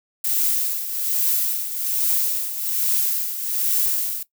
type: noise with tremolo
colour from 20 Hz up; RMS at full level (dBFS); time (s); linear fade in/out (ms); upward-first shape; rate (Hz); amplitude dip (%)
violet; -19; 0.24-4.23; 5; triangle; 1.2; 70
effects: noise-tail reverb RT60 0.1 s tail -17 dB re dry